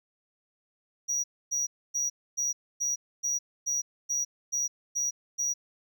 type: tone bursts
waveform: triangle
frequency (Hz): 5780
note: F#8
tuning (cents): -41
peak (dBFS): -25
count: 11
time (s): 1.08-5.54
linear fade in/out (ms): 20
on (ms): 160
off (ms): 270
effects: none